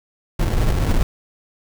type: noise with sample-and-hold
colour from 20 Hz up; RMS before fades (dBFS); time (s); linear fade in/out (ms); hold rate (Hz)
brown; -17; 0.39-1.03; 5; 1225
effects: none